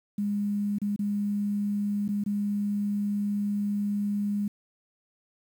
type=tone with dropouts; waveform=sine; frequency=204.6 Hz; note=G#3; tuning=26 cents flat; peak=-25 dBFS; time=0.18-4.48 s; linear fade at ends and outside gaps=5 ms; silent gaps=0.785-0.816 / 0.962-0.991 / 2.08-2.088 / 2.239-2.261 s; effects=9-bit